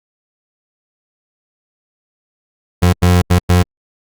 30% pulse tone bursts at uneven times, 89.3 Hz, F2, 39 cents sharp, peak -5 dBFS, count 4, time 2.82-2.93 / 3.02-3.22 / 3.3-3.39 / 3.49-3.63 s, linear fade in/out 10 ms, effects Opus 48 kbps

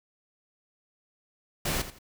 pink noise with echo, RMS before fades -29 dBFS, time 1.65-1.82 s, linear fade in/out 5 ms, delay 84 ms, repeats 2, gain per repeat -12 dB, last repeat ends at 1.988 s, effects none

